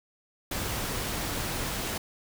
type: noise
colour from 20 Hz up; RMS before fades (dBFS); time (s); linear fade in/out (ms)
pink; -32; 0.51-1.98; 5
effects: none